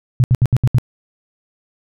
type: tone bursts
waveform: sine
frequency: 124.6 Hz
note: B2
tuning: 16 cents sharp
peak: -8 dBFS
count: 6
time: 0.2-0.784 s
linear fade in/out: 0 ms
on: 39 ms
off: 70 ms
effects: none